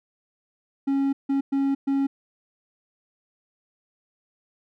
triangle tone bursts at uneven times, 274.8 Hz, C#4, 15 cents flat, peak -18 dBFS, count 4, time 0.87-1.13 / 1.29-1.41 / 1.52-1.75 / 1.87-2.07 s, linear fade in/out 10 ms, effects none

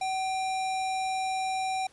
sine tone with sample-and-hold, 759 Hz, F#5, 44 cents sharp, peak -27 dBFS, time 0.01-1.87 s, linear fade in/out 5 ms, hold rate 3150 Hz, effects pink hiss -59 dBFS RMS until 1.92 s + resampled to 24000 Hz

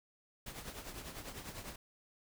pink noise with tremolo, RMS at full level -44 dBFS, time 0.46-1.76 s, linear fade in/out 5 ms, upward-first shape triangle, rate 10 Hz, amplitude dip 70%, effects none

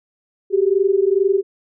sine tone pair together, 379.8 / 402.1 Hz, F#4 / G4, +45 / +44 cents, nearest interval minor second, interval 99 cents, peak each -16 dBFS, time 0.5-1.43 s, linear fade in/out 50 ms, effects none

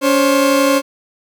30% pulse tone pair together, 282 / 532.3 Hz, C#4 / C5, +30 / +30 cents, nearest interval major seventh, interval 1100 cents, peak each -11 dBFS, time 0.01-0.82 s, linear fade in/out 50 ms, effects none

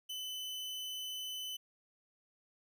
40% pulse tone, 3018 Hz, F#7, 34 cents sharp, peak -39 dBFS, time 0.09-1.57 s, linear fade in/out 10 ms, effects none

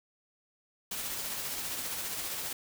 white noise with tremolo, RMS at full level -35 dBFS, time 0.91-2.53 s, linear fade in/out 5 ms, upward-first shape triangle, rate 15 Hz, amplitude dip 35%, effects none

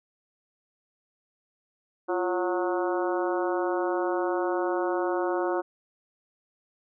harmonic tone with a mistuned harmonic, 182.8 Hz, F#3, 21 cents flat, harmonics 2 / 3 / 4 / 5 / 6 / 7 / 8, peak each -27 / -31 / -33 / -35 / -37 / -38 / -39 dBFS, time 2.08-5.62 s, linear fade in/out 20 ms, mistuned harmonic 2, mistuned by -74 cents, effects none

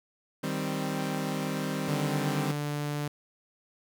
sawtooth chord, C minor, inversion first, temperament equal, 155.56 / 196 / 261.6 Hz, Eb3 / G3 / C4, 0 / 0 / 0 cents, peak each -30 dBFS, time 0.43-2.52 s, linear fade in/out 10 ms
sawtooth tone, 146.83 Hz, D3, in tune, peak -26 dBFS, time 1.88-3.08 s, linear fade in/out 5 ms
effects 10-bit

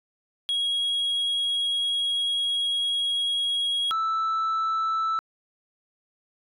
sine tone pair in turn, 3303 / 1318 Hz, G#7 / E6, -10 / -1 cents, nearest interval octave + major third, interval 1591 cents, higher first, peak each -20 dBFS, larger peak neither, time 0.49-3.91 / 3.91-5.19 s, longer first, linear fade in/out 0 ms, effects tanh soft clip ceiling -22 dBFS

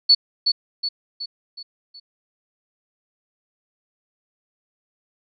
sine tone with echo, 4435 Hz, C#8, in tune, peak -9 dBFS, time 0.09-0.15 s, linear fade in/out 10 ms, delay 370 ms, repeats 5, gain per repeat -6 dB, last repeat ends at 2 s, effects none

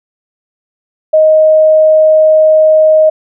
sine tone, 625 Hz, D#5, 8 cents sharp, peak -3 dBFS, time 1.13-3.1 s, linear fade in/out 10 ms, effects none

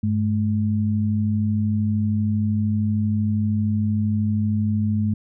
sine tone pair together, 100.9 / 213.8 Hz, G#2 / A3, -49 / -49 cents, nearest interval octave + minor second, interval 1300 cents, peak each -21 dBFS, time 0.03-5.14 s, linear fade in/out 5 ms, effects none

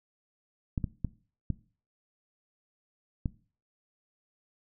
clicks, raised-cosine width 5 ms, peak -17 dBFS, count 5, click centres 0.778 / 0.842 / 1.047 / 1.503 / 3.258 s, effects noise-tail reverb RT60 0.4 s tail -19 dB re dry

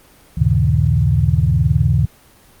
sine tone cluster, 75.3 / 96.1 / 117.7 / 136.3 / 155.8 Hz, D2 / G2 / A#2 / C#3 / D#3, +44 / -34 / +17 / -29 / +3 cents, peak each -18 dBFS, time 0.37-2.06 s, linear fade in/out 10 ms, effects pink hiss -48 dBFS RMS until 2.6 s + Opus 24 kbps

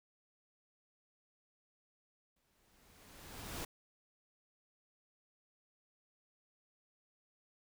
pink noise with exponential growth, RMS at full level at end -41 dBFS, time 2.36-3.65 s, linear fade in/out 5 ms, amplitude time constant 280 ms, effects none

